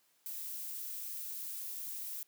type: noise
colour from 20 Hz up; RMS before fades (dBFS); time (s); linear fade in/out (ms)
violet; -42; 0.26-2.23; 0
effects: white hiss -72 dBFS RMS until 2.27 s + high-pass 150 Hz 12 dB/octave